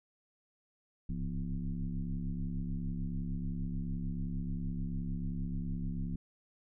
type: tone with frequency modulation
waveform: sine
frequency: 100.9 Hz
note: G#2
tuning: 49 cents flat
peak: -33 dBFS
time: 1.09-6.16 s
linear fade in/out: 5 ms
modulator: 69.5 Hz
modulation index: 1.8
effects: none